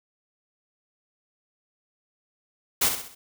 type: noise with echo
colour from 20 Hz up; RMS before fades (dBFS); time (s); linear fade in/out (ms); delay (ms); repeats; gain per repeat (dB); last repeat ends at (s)
white; -21; 2.81-2.89; 10; 65; 4; -7; 3.15
effects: none